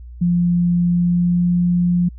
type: tone with pitch glide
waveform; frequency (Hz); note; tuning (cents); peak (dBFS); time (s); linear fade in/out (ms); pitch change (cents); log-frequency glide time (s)
sine; 174.61 to 176.03; F3 to F3; 0 to +14; -13; 0.21-2.09; 10; +14; 0.88-1.51
effects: added 60 Hz sine -33 dBFS peak until 2.18 s